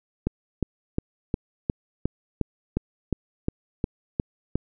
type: click train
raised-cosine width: 3 ms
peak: -10 dBFS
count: 13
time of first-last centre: 0.27-4.556 s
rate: 2.8 Hz
effects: none